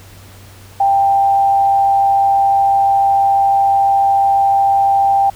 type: tone with frequency modulation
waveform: sine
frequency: 790 Hz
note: G5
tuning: 13 cents sharp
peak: -9 dBFS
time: 0.8-5.3 s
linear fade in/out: 5 ms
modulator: 114 Hz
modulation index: 0.26
effects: added 96 Hz sine -39 dBFS peak until 5.35 s + pink hiss -42 dBFS RMS until 5.35 s